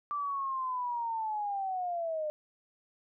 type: linear sweep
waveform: sine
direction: down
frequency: 1174.7 to 600 Hz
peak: -31 dBFS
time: 0.11-2.3 s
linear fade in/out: 0 ms
effects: none